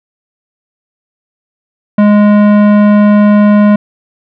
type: tone with tanh clipping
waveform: sine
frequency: 207.5 Hz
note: G#3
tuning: 1 cent flat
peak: -5 dBFS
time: 1.98-3.76 s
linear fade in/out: 5 ms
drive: 16 dB
effects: none